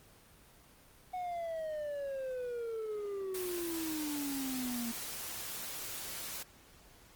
triangle exponential sweep, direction down, 740 to 230.6 Hz, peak -34 dBFS, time 1.13-4.92 s, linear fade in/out 10 ms
white noise, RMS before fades -42 dBFS, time 3.34-6.43 s, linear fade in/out 5 ms
effects pink hiss -60 dBFS RMS until 7.15 s + Opus 24 kbps

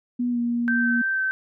sine tone with pitch glide, 244.1 to 237.7 Hz, B3 to A#3, -20 to +34 cents, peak -21 dBFS, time 0.19-1.02 s, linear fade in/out 10 ms, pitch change -46 cents, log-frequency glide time 0.3-0.39 s
sine tone with vibrato, 1551 Hz, G6, 19 cents flat, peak -21 dBFS, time 0.68-1.31 s, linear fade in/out 0 ms, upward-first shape sine, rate 3.1 Hz, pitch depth 11 cents each way
effects none

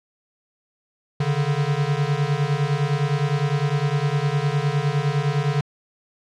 square beating tone pair, 139.8 / 149.6 Hz, C#3 / D3, +15 / +32 cents, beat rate 9.8 Hz, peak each -23 dBFS, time 1.2-5.61 s, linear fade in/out 5 ms, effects low-pass 5000 Hz 12 dB/octave

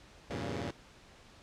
10% pulse chord, E diminished seventh, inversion none, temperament equal, 82.41 / 98 / 116.54 / 138.59 Hz, E2 / G2 / Bb2 / Db3, 0 / 0 / 0 / 0 cents, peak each -33 dBFS, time 0.3-0.71 s, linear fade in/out 5 ms, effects pink hiss -57 dBFS RMS until 1.42 s + low-pass 6000 Hz 12 dB/octave

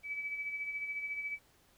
sine tone with tremolo, 2295 Hz, D7, 40 cents flat, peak -34 dBFS, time 0.03-1.39 s, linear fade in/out 50 ms, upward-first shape sine, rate 14 Hz, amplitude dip 50%, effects pink hiss -67 dBFS RMS until 1.77 s

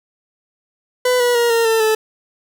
40% pulse tone with pitch steps, 500 / 486.6 / 473.6 / 460.9 / 448.5 / 436.5 Hz, B4 / B4 / A#4 / A#4 / A4 / A4, +21 / -26 / +27 / -20 / +33 / -14 cents, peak -12 dBFS, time 1.05-1.95 s, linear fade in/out 5 ms, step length 150 ms, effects 8-bit

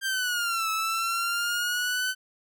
sawtooth exponential two-way sweep, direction down then up, 1594 to 1300 to 1520 Hz, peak -22 dBFS, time 0.01-2.15 s, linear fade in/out 50 ms, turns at 0.7 s, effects none

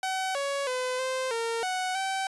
sawtooth tone with pitch steps, 757 / 559 / 507 / 519 / 459.7 / 741 / 770 Hz, F#5 / C#5 / B4 / C5 / A#4 / F#5 / G5, +39 / +14 / +45 / -14 / -24 / +2 / -31 cents, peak -24 dBFS, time 0.03-2.27 s, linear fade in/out 2 ms, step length 320 ms, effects resampled to 24000 Hz

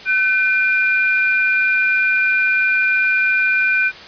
sine tone pair together, 1517 / 2403 Hz, F#6 / D7, +43 / +39 cents, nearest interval minor sixth, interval 796 cents, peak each -16 / -16 dBFS, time 0.05-3.92 s, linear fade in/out 50 ms, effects white hiss -36 dBFS RMS until 4.07 s + resampled to 11025 Hz

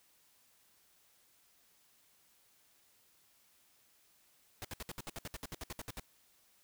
pink noise bursts, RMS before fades -43 dBFS, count 16, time 4.62-5.996 s, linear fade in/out 0 ms, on 26 ms, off 64 ms, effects white hiss -69 dBFS RMS until 6.63 s

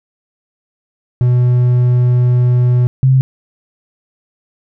triangle / sine tone pair in turn, 123.47 / 131.74 Hz, B2 / C3, 0 / +12 cents, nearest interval minor second, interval 112 cents, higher second, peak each -6 dBFS, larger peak neither, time 1.21-2.87 / 3.03-3.21 s, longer first, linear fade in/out 0 ms, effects none

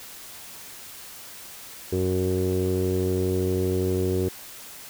sawtooth tone with low-pass filter, 92.5 Hz, F#2, in tune, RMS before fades -24 dBFS, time 1.92-4.29 s, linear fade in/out 10 ms, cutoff 410 Hz, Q 8.7, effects white hiss -42 dBFS RMS until 4.89 s

